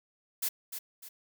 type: noise with echo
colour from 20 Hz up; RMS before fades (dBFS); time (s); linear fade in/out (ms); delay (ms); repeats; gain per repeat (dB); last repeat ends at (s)
blue; -31; 0.42-0.49; 10; 300; 2; -8; 1.09
effects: none